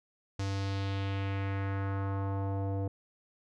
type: tone with low-pass filter sweep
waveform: square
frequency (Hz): 98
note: G2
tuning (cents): 0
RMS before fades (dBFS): -33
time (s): 0.39-2.88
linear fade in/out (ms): 5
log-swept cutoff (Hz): 6100 to 580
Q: 1.8
effects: none